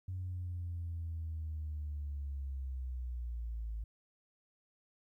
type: linear sweep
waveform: sine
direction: down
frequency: 92.9 to 53.6 Hz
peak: -36 dBFS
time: 0.08-3.84 s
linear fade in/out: 5 ms
effects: tanh soft clip ceiling -33 dBFS + 13-bit